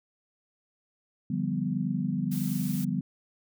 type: chord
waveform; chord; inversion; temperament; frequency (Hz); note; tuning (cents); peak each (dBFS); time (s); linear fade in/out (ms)
sine; G dominant seventh; second; equal; 146.83 / 174.61 / 196 / 246.9; D3 / F3 / G3 / B3; 0 / 0 / 0 / 0; -33 / -32 / -31 / -32; 1.3-3.01; 5
type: noise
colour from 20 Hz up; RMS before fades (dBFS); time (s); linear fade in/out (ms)
blue; -41; 2.31-2.85; 10
effects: none